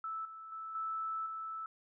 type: tone with level steps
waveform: sine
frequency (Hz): 1314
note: E6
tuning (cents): -6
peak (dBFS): -37 / -46 / -41 / -35 / -39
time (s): 0.04-1.66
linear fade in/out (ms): 2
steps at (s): 0.25 / 0.52 / 0.75 / 1.26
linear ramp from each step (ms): 2
effects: none